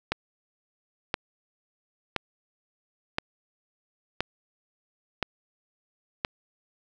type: click train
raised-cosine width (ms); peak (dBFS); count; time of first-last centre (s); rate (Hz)
0.3; -9; 7; 0.12-6.249; 0.979
effects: none